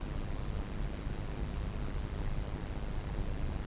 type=noise with amplitude modulation; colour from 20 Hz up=brown; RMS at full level=-33 dBFS; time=0-3.66 s; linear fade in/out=10 ms; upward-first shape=sine; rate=102 Hz; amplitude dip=70%; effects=resampled to 8000 Hz